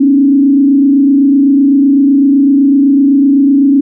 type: tone with frequency modulation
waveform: sine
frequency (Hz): 277.2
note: C#4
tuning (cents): 0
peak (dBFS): -4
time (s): 0-3.81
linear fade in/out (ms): 10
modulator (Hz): 27.9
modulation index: 0.66
effects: none